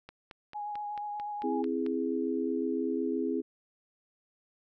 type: click train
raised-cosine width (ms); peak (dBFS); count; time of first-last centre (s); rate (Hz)
0.3; -29; 9; 0.09-1.864; 4.51
type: tone with vibrato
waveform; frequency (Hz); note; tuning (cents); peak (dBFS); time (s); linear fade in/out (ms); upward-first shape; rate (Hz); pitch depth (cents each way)
sine; 830.6; G#5; 0; -34; 0.54-1.63; 20; sine; 8.3; 17
type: chord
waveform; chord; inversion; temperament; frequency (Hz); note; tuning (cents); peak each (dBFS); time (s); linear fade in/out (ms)
sine; C augmented; none; equal; 261.6 / 329.6 / 415.3; C4 / E4 / G#4; 0 / 0 / 0; -32 / -33 / -33; 1.43-3.42; 20
effects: none